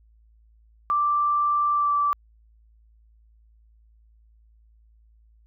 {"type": "tone with pitch glide", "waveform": "sine", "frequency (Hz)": [1174.7, 1162.5], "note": ["D6", "D6"], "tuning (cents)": [0, -18], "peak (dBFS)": -19, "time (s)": [0.9, 2.13], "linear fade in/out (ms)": 0, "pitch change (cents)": -18, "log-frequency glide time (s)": [1.72, 1.93], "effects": ["added 55 Hz sine -54 dBFS peak until 5.46 s"]}